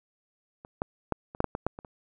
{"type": "clicks", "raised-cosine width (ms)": 1, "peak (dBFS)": [-30, -14, -12, -28, -10, -12, -17, -12, -26, -29], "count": 10, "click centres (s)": [0.649, 0.819, 1.123, 1.349, 1.404, 1.443, 1.551, 1.666, 1.789, 1.848], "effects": []}